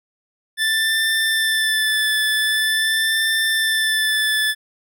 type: tone with vibrato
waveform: 25% pulse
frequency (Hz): 1760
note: A6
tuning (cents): 0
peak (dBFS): -13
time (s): 0.57-4.55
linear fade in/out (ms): 50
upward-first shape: sine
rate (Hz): 0.45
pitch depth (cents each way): 22
effects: none